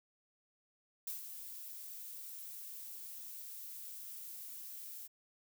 violet noise with ADSR envelope, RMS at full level -40 dBFS, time 1.07-5.08 s, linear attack 4 ms, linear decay 130 ms, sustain -8 dB, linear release 24 ms, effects none

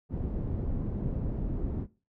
pink low-pass noise, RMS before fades -32 dBFS, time 0.09-1.87 s, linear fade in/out 50 ms, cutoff 290 Hz, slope 12 dB/octave, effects noise-tail reverb RT60 0.3 s tail -18 dB re dry

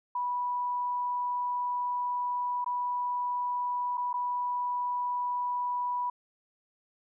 sine tone with dropouts, 982 Hz, B5, 10 cents flat, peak -28 dBFS, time 0.15-6.1 s, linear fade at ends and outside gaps 5 ms, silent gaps 2.645-2.661 / 3.973-3.977 / 4.13-4.139 s, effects none

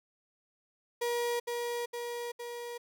35% pulse tone with echo, 477.4 Hz, A#4, 41 cents sharp, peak -28 dBFS, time 1.01-1.4 s, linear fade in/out 10 ms, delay 460 ms, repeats 3, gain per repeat -3 dB, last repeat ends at 2.78 s, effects none

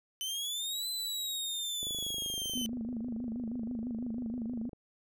sawtooth exponential two-way sweep, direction up then down, 3034 to 4058 to 3034 Hz, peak -31 dBFS, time 0.21-2.66 s, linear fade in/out 0 ms, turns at 0.89 s
click train, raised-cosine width 2 ms, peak -33 dBFS, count 75, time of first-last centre 1.83-4.732 s, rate 25.5 Hz
sine tone with vibrato, 235.6 Hz, A#3, 19 cents sharp, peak -34 dBFS, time 2.55-4.69 s, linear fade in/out 5 ms, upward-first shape sine, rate 6.2 Hz, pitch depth 110 cents each way
effects none

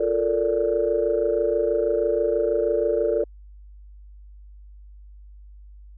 sine chord, Bb major seventh, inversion second, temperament equal with one note detuned, 349.2 / 440 / 466.2 / 581.6 Hz, F4 / A4 / Bb4 / D5, 0 / 0 / 0 / -17 cents, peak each -27 / -23 / -24 / -24 dBFS, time 0-3.24 s, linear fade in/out 5 ms, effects tanh soft clip ceiling -10 dBFS + added 50 Hz sine -42 dBFS peak until 5.97 s

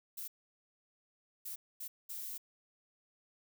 violet noise bursts at uneven times, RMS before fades -43 dBFS, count 4, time 0.17-0.28 / 1.45-1.56 / 1.8-1.88 / 2.09-2.38 s, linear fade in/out 10 ms, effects none

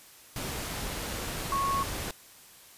sine tone in noise, 1101 Hz, C#6, 12 cents flat, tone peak -26 dBFS, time 1.52-1.83 s, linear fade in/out 2 ms, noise pink, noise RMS -35 dBFS, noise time 0.36-2.11 s, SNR +6 dB, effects white hiss -53 dBFS RMS until 2.77 s + resampled to 32000 Hz

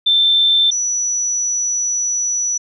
sine tone pair in turn, 3556 / 5910 Hz, A7 / F#8, +18 / -3 cents, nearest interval major sixth, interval 879 cents, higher second, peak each -10 / -16 dBFS, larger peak first, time 0.06-0.71 / 0.71-2.58 s, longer second, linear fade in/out 10 ms, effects none

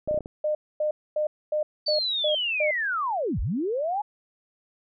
clicks, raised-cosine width 2 ms, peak -23 dBFS, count 6, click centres 0.076 / 0.111 / 0.144 / 0.176 / 0.207 / 0.259 s
sine tone bursts, 607 Hz, D#5, 43 cents flat, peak -22 dBFS, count 8, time 0.08-2.71 s, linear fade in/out 5 ms, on 110 ms, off 250 ms
sine linear two-way sweep, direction down then up, 4603 to 36.13 to 856 Hz, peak -24 dBFS, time 1.86-4.02 s, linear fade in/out 10 ms, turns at 3.4 s
effects none

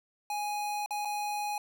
square tone with dropouts, 830.6 Hz, G#5, in tune, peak -32 dBFS, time 0.3-1.58 s, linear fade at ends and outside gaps 2 ms, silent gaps 0.861-0.907 / 1.05-1.054 s, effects none

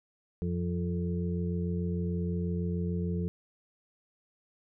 harmonic tone with a mistuned harmonic, 87.31 Hz, F2, in tune, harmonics 1 / 2 / 4 / 5, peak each -33 / -31 / -42 / -39 dBFS, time 0.42-3.28 s, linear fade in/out 0 ms, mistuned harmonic 1, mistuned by +17 cents, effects none

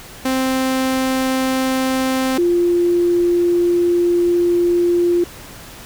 sawtooth / sine tone pair in turn, 261.6 / 348.5 Hz, C4 / F4, 0 / -4 cents, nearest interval perfect fourth, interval 496 cents, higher second, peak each -12 dBFS, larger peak neither, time 0.25-2.38 / 2.38-5.24 s, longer second, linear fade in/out 5 ms, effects pink hiss -37 dBFS RMS until 5.85 s

